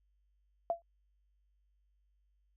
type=tone with exponential decay; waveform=sine; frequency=679 Hz; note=F5; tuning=49 cents flat; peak=-25 dBFS; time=0.7-0.82 s; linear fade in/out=1 ms; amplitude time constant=24 ms; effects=added 50 Hz sine -70 dBFS peak until 2.56 s